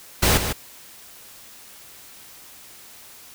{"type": "noise with echo", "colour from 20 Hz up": "pink", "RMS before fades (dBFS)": -17, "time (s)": [0.22, 0.38], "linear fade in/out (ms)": 10, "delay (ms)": 150, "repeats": 1, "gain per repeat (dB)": -8, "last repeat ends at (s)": 0.53, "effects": ["white hiss -45 dBFS RMS until 3.34 s"]}